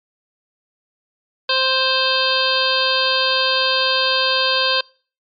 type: harmonic tone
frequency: 524 Hz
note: C5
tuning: 2 cents sharp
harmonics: 1 / 2 / 3 / 5 / 6 / 7 / 8 / 9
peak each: -23 / -23 / -23 / -23 / -23 / -23 / -23 / -23 dBFS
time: 1.49-4.81 s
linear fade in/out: 5 ms
effects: noise-tail reverb RT60 0.4 s tail -25 dB re dry + MP3 48 kbps